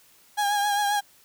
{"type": "tone with vibrato", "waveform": "35% pulse", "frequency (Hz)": 819, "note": "G#5", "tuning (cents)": -24, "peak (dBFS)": -20, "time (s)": [0.37, 1.01], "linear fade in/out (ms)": 20, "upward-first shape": "triangle", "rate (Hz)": 7.5, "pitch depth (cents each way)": 41, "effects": ["white hiss -57 dBFS RMS until 1.24 s"]}